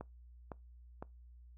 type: click train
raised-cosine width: 1 ms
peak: -29 dBFS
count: 3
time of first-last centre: 0.01-1.025 s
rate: 1.97 Hz
effects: noise-tail reverb RT60 0.2 s tail -23 dB re dry + added 60 Hz sine -54 dBFS peak until 1.57 s